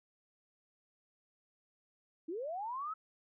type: linear sweep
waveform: sine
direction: up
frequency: 300 to 1318.5 Hz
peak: -37 dBFS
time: 2.28-2.94 s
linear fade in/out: 10 ms
effects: none